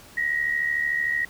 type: tone pair together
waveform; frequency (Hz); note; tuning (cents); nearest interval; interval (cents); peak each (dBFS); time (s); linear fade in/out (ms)
sine; 1883.6 / 1957; A#6 / B6; +18 / -16; minor second; 66; -23 / -28; 0.17-1.25; 5
effects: pink hiss -48 dBFS RMS until 1.29 s